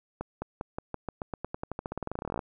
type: accelerating click train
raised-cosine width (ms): 1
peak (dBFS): -19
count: 30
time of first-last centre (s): 0.21-2.392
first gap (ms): 210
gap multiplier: 0.91
effects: none